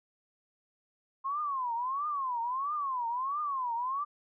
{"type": "tone with vibrato", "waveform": "sine", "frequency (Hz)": 1058, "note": "C6", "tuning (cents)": 19, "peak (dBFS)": -30, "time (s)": [1.24, 4.05], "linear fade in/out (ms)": 20, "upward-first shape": "triangle", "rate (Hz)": 1.5, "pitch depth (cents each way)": 260, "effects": []}